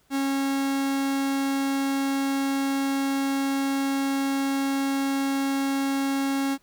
45% pulse tone, 273.7 Hz, C#4, 22 cents flat, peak -23 dBFS, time 0.1-6.58 s, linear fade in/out 50 ms, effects pink hiss -64 dBFS RMS until 6.62 s

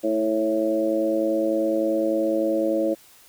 harmonic tone with a mistuned harmonic, 110 Hz, A2, in tune, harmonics 2 / 3 / 4 / 5 / 6, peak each -32 / -23 / -32 / -23 / -31 dBFS, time 0.03-2.95 s, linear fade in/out 20 ms, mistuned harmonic 3, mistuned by -18 cents, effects white hiss -52 dBFS RMS until 3.28 s

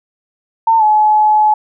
sine tone with pitch glide, 903 to 852.8 Hz, A5 to G#5, +45 to +46 cents, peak -7 dBFS, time 0.67-1.54 s, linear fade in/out 5 ms, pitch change -99 cents, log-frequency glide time 0.78-0.83 s, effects none

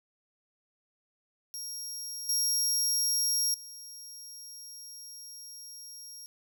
25% pulse tone with level steps, 5600 Hz, F8, 4 cents sharp, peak -32 / -21 / -39 dBFS, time 1.54-6.26 s, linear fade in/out 0 ms, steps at 2.29 / 3.54 s, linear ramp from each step 2 ms, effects none

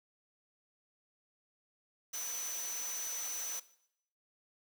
sine tone in noise, 6000 Hz, F#8, 23 cents sharp, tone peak -38 dBFS, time 2.13-3.6 s, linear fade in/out 10 ms, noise white, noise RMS -44 dBFS, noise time 2.13-3.6 s, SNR +3 dB, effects noise-tail reverb RT60 0.7 s tail -17 dB re dry + high-pass 400 Hz 12 dB/octave

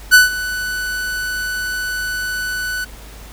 45% pulse tone with ADSR envelope, 1492 Hz, F#6, 14 cents sharp, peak -3 dBFS, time 0.11-2.85 s, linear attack 31 ms, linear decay 150 ms, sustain -17 dB, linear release 14 ms, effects added 51 Hz sine -35 dBFS peak until 3.32 s + pink hiss -40 dBFS RMS until 3.32 s

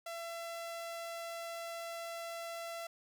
sawtooth tone, 673 Hz, E5, 36 cents sharp, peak -37 dBFS, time 0.06-2.87 s, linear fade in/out 5 ms, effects none

